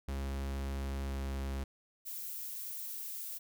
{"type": "tone with pitch glide", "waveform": "45% pulse", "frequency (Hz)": [68.2, 67.73], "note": ["C#2", "C#2"], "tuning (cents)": [-28, -40], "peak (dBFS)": -35, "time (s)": [0.08, 1.64], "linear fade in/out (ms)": 5, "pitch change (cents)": -12, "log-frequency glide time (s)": [1.07, 1.17]}
{"type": "noise", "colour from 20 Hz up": "violet", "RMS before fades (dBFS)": -42, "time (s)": [2.05, 3.39], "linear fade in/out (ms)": 20}
{"effects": []}